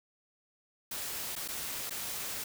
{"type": "noise with dropouts", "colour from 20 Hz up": "white", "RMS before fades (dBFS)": -38, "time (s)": [0.91, 2.44], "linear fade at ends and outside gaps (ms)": 5, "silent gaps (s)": [[1.354, 1.362], [1.479, 1.485], [1.897, 1.906]], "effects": []}